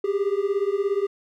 triangle beating tone pair, 390.9 / 407.9 Hz, G4 / G#4, -5 / -31 cents, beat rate 17 Hz, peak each -22 dBFS, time 0.04-1.07 s, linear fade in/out 5 ms, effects none

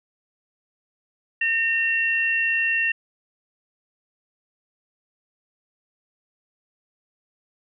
sine tone pair together, 1828.5 / 2731 Hz, A#6 / F7, -34 / -39 cents, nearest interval perfect fifth, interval 695 cents, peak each -22 dBFS, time 1.41-2.92 s, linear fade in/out 5 ms, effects none

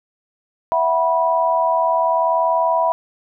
sine chord, E suspended second, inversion none, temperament equal with one note detuned, 659.3 / 740 / 978.7 Hz, E5 / F#5 / B5, 0 / 0 / -16 cents, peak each -18 / -23 / -17 dBFS, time 0.72-2.92 s, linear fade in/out 0 ms, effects none

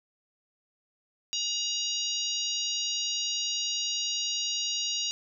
harmonic tone, 950 Hz, A#5, 33 cents sharp, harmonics 3 / 4 / 5 / 6 / 7, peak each -33 / -34 / -35 / -36 / -36 dBFS, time 1.33-5.11 s, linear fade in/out 0 ms, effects none

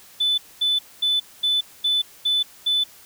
sine tone bursts, 3500 Hz, A7, 10 cents flat, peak -16 dBFS, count 7, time 0.2-2.84 s, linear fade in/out 10 ms, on 180 ms, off 230 ms, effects tanh soft clip ceiling -14 dBFS + white hiss -48 dBFS RMS until 3.05 s

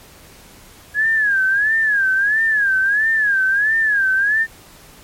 sine tone with vibrato, 1661.2 Hz, G#6, in tune, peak -13 dBFS, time 0.94-4.47 s, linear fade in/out 50 ms, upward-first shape sine, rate 1.5 Hz, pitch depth 140 cents each way, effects pink hiss -44 dBFS RMS until 5.03 s + MP3 64 kbps

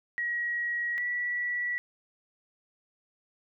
sine tone pair in turn, 1906 / 1947.2 Hz, A#6 / B6, +38 / -25 cents, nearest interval unison, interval 37 cents, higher second, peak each -28 dBFS, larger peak neither, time 0.18-0.98 / 0.98-1.78 s, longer neither, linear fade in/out 0 ms, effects none

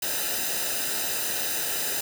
white noise with comb filter, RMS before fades -28 dBFS, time 0.02-2.01 s, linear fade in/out 5 ms, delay 0.9 ms, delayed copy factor -0.7, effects none

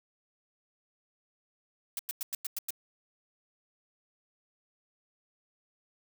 blue noise bursts, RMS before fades -34 dBFS, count 7, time 1.97-2.706 s, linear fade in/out 2 ms, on 22 ms, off 97 ms, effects none

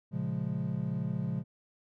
triangle chord, Bb minor seventh, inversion none, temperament equal, 116.54 / 138.59 / 174.61 / 207.7 Hz, Bb2 / Db3 / F3 / Ab3, 0 / 0 / 0 / 0 cents, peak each -36 / -33 / -33 / -36 dBFS, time 0.11-1.44 s, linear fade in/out 50 ms, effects none

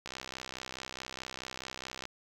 click train, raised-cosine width 0.2 ms, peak -22 dBFS, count 130, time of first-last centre 0.06-2.054 s, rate 64.7 Hz, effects 8-bit

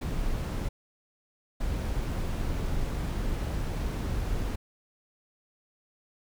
brown noise bursts at uneven times, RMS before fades -30 dBFS, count 2, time 0.01-0.69 / 1.6-4.56 s, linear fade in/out 10 ms, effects none

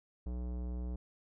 sine tone with tanh clipping, 61 Hz, B1, 21 cents flat, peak -38 dBFS, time 0.26-0.96 s, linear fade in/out 5 ms, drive 18 dB, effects none

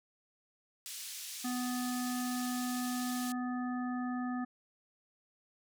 white band-pass noise, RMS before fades -44 dBFS, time 0.86-3.32 s, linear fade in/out 0 ms, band 2900 to 10000 Hz, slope 12 dB/octave
harmonic tone, 248.9 Hz, B3, 14 cents sharp, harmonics 1 / 3 / 5 / 7, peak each -34 / -43 / -45 / -48 dBFS, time 1.44-4.45 s, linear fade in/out 10 ms
effects none

